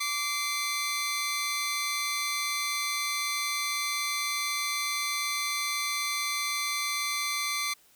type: tone pair together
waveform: 15% pulse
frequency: 1162.9 / 2072 Hz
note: D6 / C7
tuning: -17 / -17 cents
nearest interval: minor seventh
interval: 1000 cents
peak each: -25 dBFS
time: 0-7.74 s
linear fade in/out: 10 ms
effects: white hiss -61 dBFS RMS until 7.95 s